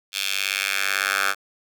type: tone with high-pass filter sweep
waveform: 10% pulse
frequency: 98 Hz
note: G2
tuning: in tune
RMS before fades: -24 dBFS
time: 0.12-1.35 s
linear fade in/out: 50 ms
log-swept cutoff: 3200 to 1300 Hz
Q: 2
effects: none